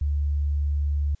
sine tone, 72.5 Hz, D2, 22 cents flat, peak -21 dBFS, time 0.01-1.15 s, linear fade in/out 5 ms, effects white hiss -66 dBFS RMS until 1.2 s + resampled to 16000 Hz

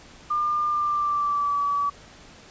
sine tone with pitch glide, 1200 to 1145.1 Hz, D6 to D6, +37 to -44 cents, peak -21 dBFS, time 0.3-1.9 s, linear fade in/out 10 ms, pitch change -81 cents, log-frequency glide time 0.68-1.61 s, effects pink hiss -48 dBFS RMS until 2.5 s + resampled to 16000 Hz

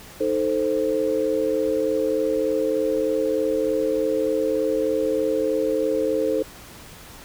sine chord, A diminished, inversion second, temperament equal, 311.1 / 440 / 523.3 Hz, Eb4 / A4 / C5, 0 / 0 / 0 cents, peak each -26 / -23 / -23 dBFS, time 0.2-6.43 s, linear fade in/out 10 ms, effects pink hiss -43 dBFS RMS until 7.24 s

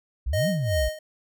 sine exponential two-way sweep, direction up then down, 54 to 203.3 to 54 Hz, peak -23 dBFS, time 0.26-0.89 s, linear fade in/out 10 ms, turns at 0.49 s
square tone with tremolo, 620 Hz, D#5, 6 cents flat, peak -23 dBFS, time 0.33-0.99 s, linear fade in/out 5 ms, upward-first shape sine, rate 2.7 Hz, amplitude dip 85%
effects none

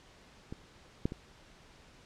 clicks, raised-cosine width 3 ms, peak -27 / -16 / -26 dBFS, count 3, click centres 0.525 / 1.055 / 1.121 s, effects pink hiss -58 dBFS RMS until 2.05 s + low-pass 6000 Hz 12 dB/octave

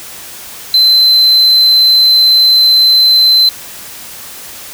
triangle tone, 4069 Hz, C8, 49 cents flat, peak -3 dBFS, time 0.74-3.49 s, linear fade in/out 2 ms, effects white hiss -29 dBFS RMS until 4.73 s

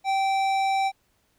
sine tone with tanh clipping, 777 Hz, G5, 16 cents flat, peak -23 dBFS, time 0.04-0.92 s, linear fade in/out 50 ms, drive 15 dB, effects pink hiss -68 dBFS RMS until 1.38 s

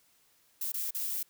violet noise with dropouts, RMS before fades -34 dBFS, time 0.61-1.23 s, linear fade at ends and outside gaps 5 ms, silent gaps 0.72-0.74 / 0.908-0.946 s, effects white hiss -67 dBFS RMS until 1.29 s

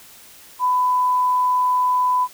sine tone, 1000 Hz, B5, 21 cents sharp, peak -15 dBFS, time 0.59-2.28 s, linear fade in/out 50 ms, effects white hiss -45 dBFS RMS until 2.33 s

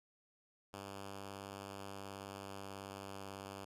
5% pulse tone with pitch glide, 98.8 to 98.17 Hz, G2 to G2, +14 to +3 cents, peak -35 dBFS, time 0.73-3.65 s, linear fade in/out 10 ms, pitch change -11 cents, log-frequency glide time 1.64-3.09 s, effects resampled to 32000 Hz

